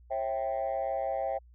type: chord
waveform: sine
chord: C# diminished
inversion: none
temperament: equal with one note detuned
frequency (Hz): 541.1 / 659.3 / 784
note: C#5 / E5 / G5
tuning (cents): -42 / 0 / 0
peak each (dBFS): -32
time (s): 0.1-1.39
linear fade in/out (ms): 20
effects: tanh soft clip ceiling -24 dBFS + added 60 Hz sine -53 dBFS peak until 1.54 s